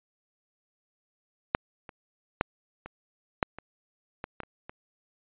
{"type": "clicks", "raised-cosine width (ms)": 0.5, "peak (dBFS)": [-6, -27, -8, -25, -7, -25, -19, -19, -29, -25], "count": 10, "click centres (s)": [1.549, 1.892, 2.411, 2.86, 3.428, 3.586, 4.241, 4.403, 4.434, 4.695], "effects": ["resampled to 8000 Hz"]}